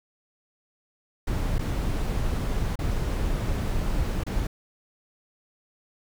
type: noise with dropouts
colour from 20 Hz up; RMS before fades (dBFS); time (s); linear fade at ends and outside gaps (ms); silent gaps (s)
brown; -26; 1.27-4.47; 5; 1.584-1.591 / 2.757-2.789 / 4.236-4.265
effects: none